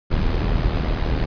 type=noise with amplitude modulation; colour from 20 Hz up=brown; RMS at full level=-17 dBFS; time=0.1-1.26 s; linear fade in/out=20 ms; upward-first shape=sine; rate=79.2 Hz; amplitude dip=65%; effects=resampled to 11025 Hz